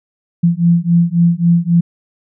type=beating tone pair; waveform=sine; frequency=169 / 172.7 Hz; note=E3 / F3; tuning=+43 / -19 cents; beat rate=3.7 Hz; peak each=-12 dBFS; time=0.43-1.81 s; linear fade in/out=10 ms; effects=none